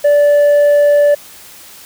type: tone with tanh clipping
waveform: sine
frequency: 582 Hz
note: D5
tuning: 16 cents flat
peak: -7 dBFS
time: 0.04-1.15 s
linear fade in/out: 10 ms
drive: 3 dB
effects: white hiss -37 dBFS RMS until 1.85 s

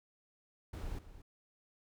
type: noise with echo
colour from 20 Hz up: brown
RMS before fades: -41 dBFS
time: 0.73-0.99 s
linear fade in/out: 5 ms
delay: 230 ms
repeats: 1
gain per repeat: -13 dB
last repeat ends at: 1.22 s
effects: none

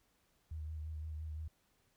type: tone with vibrato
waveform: sine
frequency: 77.8 Hz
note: D#2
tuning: in tune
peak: -40 dBFS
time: 0.51-1.48 s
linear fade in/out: 5 ms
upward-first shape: sine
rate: 5.8 Hz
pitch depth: 30 cents each way
effects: pink hiss -75 dBFS RMS until 1.96 s

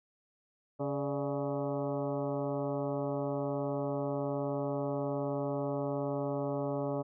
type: harmonic tone with a mistuned harmonic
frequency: 139.8 Hz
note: C#3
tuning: 15 cents sharp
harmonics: 1 / 2 / 3 / 4 / 5 / 6 / 7 / 8 / 9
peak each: -38 / -37 / -38 / -36 / -45 / -44 / -50 / -48 / -52 dBFS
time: 0.79-7.03 s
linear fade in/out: 20 ms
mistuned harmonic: 4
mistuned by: +64 cents
effects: none

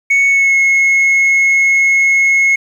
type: tone with pitch glide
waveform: sine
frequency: 2217 to 2174 Hz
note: C#7 to C#7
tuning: 0 to -34 cents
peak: -5 dBFS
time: 0.1-2.56 s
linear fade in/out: 10 ms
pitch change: -34 cents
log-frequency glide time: 0.28-0.56 s
effects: tanh soft clip ceiling -7 dBFS + 7-bit

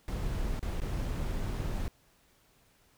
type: noise with dropouts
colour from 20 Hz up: brown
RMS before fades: -33 dBFS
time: 0.08-1.88 s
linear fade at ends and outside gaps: 1 ms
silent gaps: 0.594-0.627 / 0.802-0.817 s
effects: pink hiss -66 dBFS RMS until 2.97 s

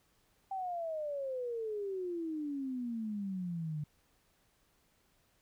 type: exponential sweep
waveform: sine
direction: down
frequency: 784 to 146.83 Hz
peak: -35 dBFS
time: 0.51-3.84 s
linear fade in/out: 5 ms
effects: pink hiss -72 dBFS RMS until 5.41 s

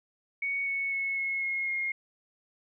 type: tone with pitch steps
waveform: sine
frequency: 2229 / 2211 / 2193 / 2176 / 2158 / 2141 Hz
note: C#7 / C#7 / C#7 / C#7 / C#7 / C7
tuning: +9 / -5 / -19 / -33 / -47 / +39 cents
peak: -28 dBFS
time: 0.42-1.92 s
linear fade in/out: 5 ms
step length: 250 ms
effects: none

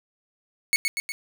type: tone with echo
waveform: sawtooth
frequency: 2209 Hz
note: C#7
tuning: 7 cents flat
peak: -14 dBFS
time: 0.73-0.76 s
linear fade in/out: 0 ms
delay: 120 ms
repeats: 3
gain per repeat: -4 dB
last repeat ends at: 1.12 s
effects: none

